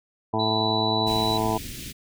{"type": "harmonic tone", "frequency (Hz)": 110, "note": "A2", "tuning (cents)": 0, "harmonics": [1, 2, 3, 4, 6, 7, 8, 9], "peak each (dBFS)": [-30, -30, -30, -30, -30, -30, -30, -30], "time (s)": [0.33, 1.58], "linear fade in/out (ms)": 10}
{"type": "tone", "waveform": "sine", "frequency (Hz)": 3951, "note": "B7", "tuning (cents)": 0, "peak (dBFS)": -26, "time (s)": [0.39, 1.38], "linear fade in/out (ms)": 10}
{"type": "band-stop noise", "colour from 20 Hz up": "pink", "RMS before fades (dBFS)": -36, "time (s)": [1.06, 1.93], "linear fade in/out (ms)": 20, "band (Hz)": [360, 2200], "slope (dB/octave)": 24}
{"effects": []}